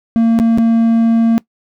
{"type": "tone with dropouts", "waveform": "triangle", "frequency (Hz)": 228.5, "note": "A#3", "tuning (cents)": -34, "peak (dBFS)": -6, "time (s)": [0.16, 1.38], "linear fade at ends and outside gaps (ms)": 0, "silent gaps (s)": [[0.389, 0.399], [0.576, 0.584]], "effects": ["noise-tail reverb RT60 0.1 s tail -21 dB re dry"]}